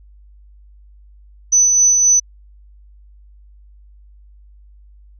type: tone with tremolo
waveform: sine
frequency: 6000 Hz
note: F#8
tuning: 23 cents sharp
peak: -8 dBFS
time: 1.52-2.2 s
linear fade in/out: 10 ms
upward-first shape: sine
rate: 3.8 Hz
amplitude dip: 30%
effects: added 50 Hz sine -42 dBFS peak until 5.19 s